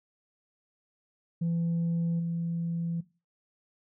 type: tone with level steps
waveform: sine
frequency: 168.3 Hz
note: E3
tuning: 36 cents sharp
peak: -24 / -28 dBFS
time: 1.41-3.01 s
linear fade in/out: 10 ms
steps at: 2.19 s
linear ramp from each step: 10 ms
effects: noise-tail reverb RT60 0.3 s tail -18 dB re dry + tanh soft clip ceiling -24 dBFS